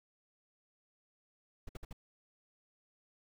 brown noise bursts, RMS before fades -43 dBFS, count 4, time 1.67-1.929 s, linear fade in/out 5 ms, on 22 ms, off 57 ms, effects none

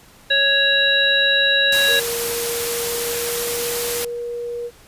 harmonic tone, 554.4 Hz, C#5, in tune, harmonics 1 / 3 / 5 / 7, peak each -24 / -17 / -24 / -17 dBFS, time 0.3-2 s, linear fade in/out 10 ms
white noise, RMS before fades -24 dBFS, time 1.72-4.05 s, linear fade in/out 5 ms
sine tone with pitch glide, 469.8 to 476.9 Hz, A#4 to A#4, +13 to +39 cents, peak -24 dBFS, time 1.86-4.71 s, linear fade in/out 50 ms, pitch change +26 cents, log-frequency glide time 2.31-3.98 s
effects pink hiss -48 dBFS RMS until 4.87 s + resampled to 32000 Hz

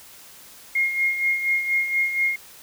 sine tone with tremolo, 2141 Hz, C7, 39 cents sharp, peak -17 dBFS, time 0.75-2.36 s, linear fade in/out 5 ms, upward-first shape sine, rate 4.2 Hz, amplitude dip 60%, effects white hiss -46 dBFS RMS until 2.62 s

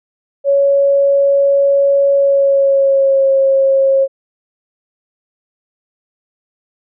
sine tone with pitch glide, 558 to 541.2 Hz, C#5 to C#5, +11 to -42 cents, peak -8 dBFS, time 0.44-4.08 s, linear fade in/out 50 ms, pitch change -53 cents, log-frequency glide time 2.14-3.31 s, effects none

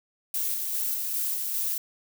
violet noise with tremolo, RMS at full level -28 dBFS, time 0.34-1.78 s, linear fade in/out 2 ms, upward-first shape square, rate 2.5 Hz, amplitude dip 25%, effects none

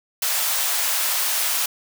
white high-pass noise, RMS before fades -22 dBFS, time 0.22-1.66 s, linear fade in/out 5 ms, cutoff 600 Hz, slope 24 dB/octave, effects none

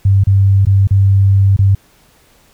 sine tone with dropouts, 98 Hz, G2, in tune, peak -6 dBFS, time 0.05-1.75 s, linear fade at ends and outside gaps 5 ms, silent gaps 0.238-0.27 / 0.652-0.668 / 0.873-0.908 / 1.565-1.589 s, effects pink hiss -50 dBFS RMS until 2.53 s

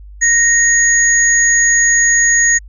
sine tone pair together, 1864.7 / 6695 Hz, A#6 / G#8, 0 / +13 cents, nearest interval octave + minor seventh, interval 2213 cents, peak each -11 dBFS, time 0.21-2.59 s, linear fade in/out 20 ms, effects added 50 Hz sine -32 dBFS peak until 2.68 s

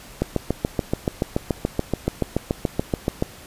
click train, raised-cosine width 2 ms, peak -6 dBFS, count 22, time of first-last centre 0.22-3.224 s, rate 6.99 Hz, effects pink hiss -43 dBFS RMS until 3.46 s + resampled to 32000 Hz

